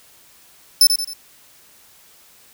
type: tone with echo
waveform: sawtooth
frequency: 5274 Hz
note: E8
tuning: in tune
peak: -5 dBFS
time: 0.81-0.87 s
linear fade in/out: 2 ms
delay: 88 ms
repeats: 3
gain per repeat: -7 dB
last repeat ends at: 1.134 s
effects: white hiss -50 dBFS RMS until 2.53 s

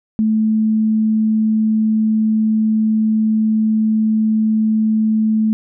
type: tone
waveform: sine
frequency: 218.1 Hz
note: A3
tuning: 15 cents flat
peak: -12 dBFS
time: 0.19-5.53 s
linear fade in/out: 0 ms
effects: none

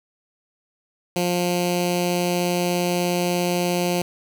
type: tone with notch filter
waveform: 10% pulse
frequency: 176.6 Hz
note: F3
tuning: 20 cents sharp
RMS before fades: -22 dBFS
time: 1.16-4.02 s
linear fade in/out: 2 ms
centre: 1200 Hz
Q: 0.97
effects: none

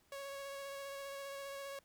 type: tone with vibrato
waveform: sawtooth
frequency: 554.4 Hz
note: C#5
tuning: in tune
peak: -40 dBFS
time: 0.12-1.79 s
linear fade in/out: 2 ms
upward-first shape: square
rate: 15 Hz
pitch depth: 11 cents each way
effects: pink hiss -72 dBFS RMS until 1.84 s

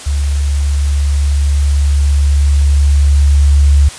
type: tone with level ramp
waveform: sine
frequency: 71.3 Hz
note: C#2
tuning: 49 cents sharp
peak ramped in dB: -11 to -4 dBFS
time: 0.06-3.89 s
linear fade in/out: 10 ms
effects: white hiss -29 dBFS RMS until 3.98 s + resampled to 22050 Hz

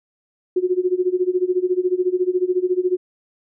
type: tone with tremolo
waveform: sine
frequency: 364.6 Hz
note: F#4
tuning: 25 cents flat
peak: -13 dBFS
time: 0.56-2.97 s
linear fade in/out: 5 ms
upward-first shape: sine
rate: 14 Hz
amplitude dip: 90%
effects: none

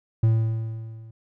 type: tone with level ramp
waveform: triangle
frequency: 112 Hz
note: A2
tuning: 31 cents sharp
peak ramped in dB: -12 to -39 dBFS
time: 0.23-1.11 s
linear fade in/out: 5 ms
effects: none

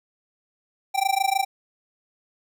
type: tone with amplitude modulation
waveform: square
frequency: 781 Hz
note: G5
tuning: 7 cents flat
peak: -17 dBFS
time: 0.94-1.45 s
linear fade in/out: 20 ms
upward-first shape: sine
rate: 26.5 Hz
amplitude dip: 95%
effects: none

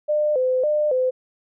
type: tone with vibrato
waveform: sine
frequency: 554.4 Hz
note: C#5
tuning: in tune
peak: -17 dBFS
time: 0.08-1.11 s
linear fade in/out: 20 ms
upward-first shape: square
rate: 1.8 Hz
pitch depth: 140 cents each way
effects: none

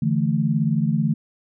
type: chord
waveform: sine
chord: D suspended second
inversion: none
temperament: just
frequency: 146.83 / 165.19 / 220.2 Hz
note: D3 / E3 / A3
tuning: 0 / +4 / +2 cents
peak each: -22 dBFS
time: 0.02-1.14 s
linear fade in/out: 5 ms
effects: none

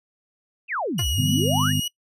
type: exponential two-way sweep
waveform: sine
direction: down then up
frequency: 2833 to 61 to 1969 Hz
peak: -23 dBFS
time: 0.68-1.73 s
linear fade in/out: 50 ms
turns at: 1.08 s
type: tone with vibrato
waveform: sawtooth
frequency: 2900 Hz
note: F#7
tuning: 35 cents flat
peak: -22 dBFS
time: 0.98-1.88 s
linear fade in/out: 5 ms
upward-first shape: sine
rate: 3.5 Hz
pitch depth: 17 cents each way
type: tone with exponential decay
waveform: 10% pulse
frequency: 350.3 Hz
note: F4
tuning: 5 cents sharp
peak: -19 dBFS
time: 0.99-1.06 s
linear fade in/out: 1 ms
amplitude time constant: 15 ms
type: harmonic tone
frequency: 50.5 Hz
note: G#1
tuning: 48 cents flat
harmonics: 2 / 3 / 4 / 5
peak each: -26 / -23 / -34 / -26 dBFS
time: 1.18-1.8 s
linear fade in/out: 5 ms
effects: noise-tail reverb RT60 0.1 s tail -23 dB re dry + resampled to 32000 Hz

